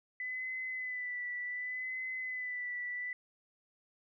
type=tone with vibrato; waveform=sine; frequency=2000 Hz; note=B6; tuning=21 cents sharp; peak=-36 dBFS; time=0.2-3.13 s; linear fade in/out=2 ms; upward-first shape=sine; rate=0.67 Hz; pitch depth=32 cents each way; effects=none